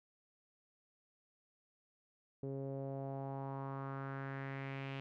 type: tone with low-pass filter sweep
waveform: sawtooth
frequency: 136.2 Hz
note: C#3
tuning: 30 cents flat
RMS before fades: -43 dBFS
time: 2.43-5 s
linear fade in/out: 0 ms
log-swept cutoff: 430 to 2800 Hz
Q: 3
effects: none